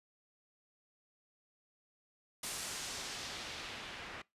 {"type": "noise with low-pass filter sweep", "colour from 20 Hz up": "white", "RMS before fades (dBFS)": -44, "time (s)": [2.43, 4.22], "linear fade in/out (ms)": 5, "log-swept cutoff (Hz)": [10000, 2200], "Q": 0.98, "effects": ["noise-tail reverb RT60 0.2 s tail -22 dB re dry", "resampled to 32000 Hz"]}